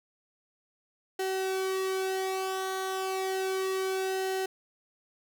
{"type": "tone with flanger", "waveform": "sawtooth", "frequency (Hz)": 380, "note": "F#4", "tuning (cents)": 46, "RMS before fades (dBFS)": -31, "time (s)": [1.19, 4.46], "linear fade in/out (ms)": 5, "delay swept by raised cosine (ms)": [0.84, 2.24], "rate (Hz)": 0.32, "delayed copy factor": -0.6, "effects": ["10-bit"]}